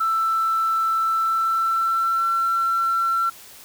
sine tone with pitch glide, 1329 to 1352.2 Hz, E6 to E6, +14 to +44 cents, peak -17 dBFS, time 0-3.3 s, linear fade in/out 10 ms, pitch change +30 cents, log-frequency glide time 1.14-2.41 s, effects tanh soft clip ceiling -14 dBFS + white hiss -44 dBFS RMS until 3.64 s

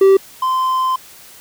triangle tone pair in turn, 387.8 / 1035.3 Hz, G4 / C6, -19 / -19 cents, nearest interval octave + perfect fourth, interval 1700 cents, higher second, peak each -4 / -12 dBFS, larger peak first, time 0.01-0.17 / 0.42-0.96 s, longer second, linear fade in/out 5 ms, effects white hiss -41 dBFS RMS until 1.4 s

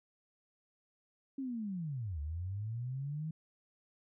sine linear two-way sweep, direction down then up, 277.2 to 71 to 161.1 Hz, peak -36 dBFS, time 1.38-3.31 s, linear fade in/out 5 ms, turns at 2.2 s, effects none

